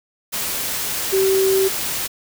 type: tone in noise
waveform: sine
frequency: 384.4 Hz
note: G4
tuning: 34 cents flat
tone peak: -14 dBFS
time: 1.12-1.69 s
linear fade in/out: 20 ms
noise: white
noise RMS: -24 dBFS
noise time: 0.32-2.08 s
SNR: +7 dB
effects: none